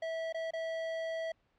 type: tone with dropouts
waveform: square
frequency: 652 Hz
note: E5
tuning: 19 cents flat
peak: -35 dBFS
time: 0.02-1.32 s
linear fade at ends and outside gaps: 5 ms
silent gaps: 0.326-0.344 / 0.508-0.534 s
effects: pink hiss -74 dBFS RMS until 1.58 s + low-pass 3000 Hz 12 dB/octave